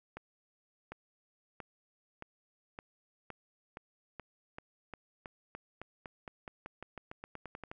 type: accelerating click train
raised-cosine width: 0.5 ms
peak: -28 dBFS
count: 26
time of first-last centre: 0.17-7.715 s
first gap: 750 ms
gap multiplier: 0.91
effects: none